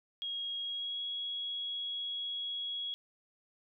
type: tone with pitch glide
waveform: sine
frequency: 3282 to 3328 Hz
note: G#7 to G#7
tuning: -21 to +3 cents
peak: -35 dBFS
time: 0.22-2.94 s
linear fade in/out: 0 ms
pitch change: +24 cents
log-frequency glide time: 0.59-1.02 s
effects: none